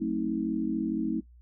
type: chord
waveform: sine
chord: F# diminished seventh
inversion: none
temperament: just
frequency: 185 / 222 / 266.4 / 319.7 Hz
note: F#3 / A3 / C4 / Eb4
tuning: 0 / +16 / +31 / +47 cents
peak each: -36 / -31 / -33 / -30 dBFS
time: 0-1.21 s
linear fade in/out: 20 ms
effects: noise-tail reverb RT60 0.1 s tail -17 dB re dry + added 60 Hz sine -51 dBFS peak until 1.41 s